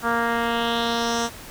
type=tone with low-pass filter sweep; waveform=10% pulse; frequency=233.1 Hz; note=A#3; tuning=in tune; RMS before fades=-23 dBFS; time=0.02-1.3 s; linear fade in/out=50 ms; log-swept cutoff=1400 to 7100 Hz; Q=2.5; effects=pink hiss -40 dBFS RMS until 1.5 s